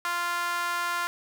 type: tone with high-pass filter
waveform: sawtooth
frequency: 347.8 Hz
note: F4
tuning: 7 cents flat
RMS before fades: -29 dBFS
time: 0.05-1.07 s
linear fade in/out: 0 ms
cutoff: 1200 Hz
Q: 3.4
effects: none